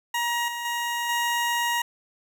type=tone with level steps; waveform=20% pulse; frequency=948 Hz; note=A#5; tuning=29 cents sharp; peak=-19 / -25 / -21 / -18 dBFS; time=0.14-1.82 s; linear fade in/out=5 ms; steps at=0.48 / 0.65 / 1.09 s; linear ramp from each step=2 ms; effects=none